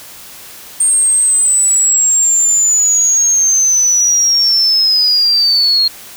sine linear sweep, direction down, 8650 to 4236 Hz, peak -8 dBFS, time 0.8-5.88 s, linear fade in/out 5 ms, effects white hiss -34 dBFS RMS until 6.16 s

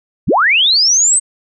sine linear sweep, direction up, 43 to 8372 Hz, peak -8 dBFS, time 0.27-1.2 s, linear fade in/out 20 ms, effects none

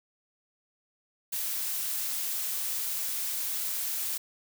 blue noise, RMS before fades -32 dBFS, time 1.32-4.18 s, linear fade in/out 10 ms, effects none

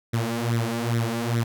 sawtooth tone with flanger, 116.54 Hz, A#2, in tune, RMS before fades -25 dBFS, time 0.13-1.44 s, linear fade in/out 10 ms, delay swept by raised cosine 0.52 to 5.12 ms, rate 2.4 Hz, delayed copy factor +0.75, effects none

